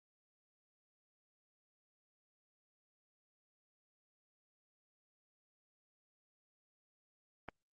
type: click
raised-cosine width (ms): 0.5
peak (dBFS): -28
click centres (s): 7.487
effects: Opus 24 kbps